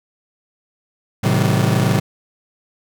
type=chord; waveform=40% pulse; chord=A diminished seventh; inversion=none; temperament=just; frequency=110 / 132 / 158.4 / 190.08 Hz; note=A2 / C3 / Eb3 / Gb3; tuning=0 / +16 / +31 / +47 cents; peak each=-18 / -18 / -20 / -19 dBFS; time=1.23-2 s; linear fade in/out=10 ms; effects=none